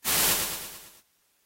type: noise with echo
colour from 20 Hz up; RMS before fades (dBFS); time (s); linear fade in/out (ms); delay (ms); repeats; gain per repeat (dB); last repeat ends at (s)
white; -24; 0.04-0.37; 50; 110; 6; -5; 1.03
effects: white hiss -69 dBFS RMS until 1.45 s + AAC 48 kbps